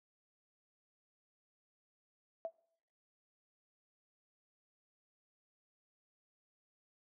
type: tone with exponential decay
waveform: sine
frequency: 660 Hz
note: E5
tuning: 2 cents sharp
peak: -33 dBFS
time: 2.45-2.55 s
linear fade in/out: 0 ms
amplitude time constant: 21 ms
effects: noise-tail reverb RT60 0.7 s tail -24 dB re dry + high-pass 300 Hz 12 dB/octave